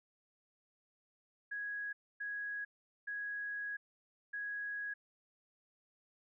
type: tone bursts at uneven times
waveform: sine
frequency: 1661.2 Hz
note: G#6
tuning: in tune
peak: -38 dBFS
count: 4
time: 1.51-1.93 / 2.2-2.65 / 3.07-3.77 / 4.33-4.94 s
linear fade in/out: 10 ms
effects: none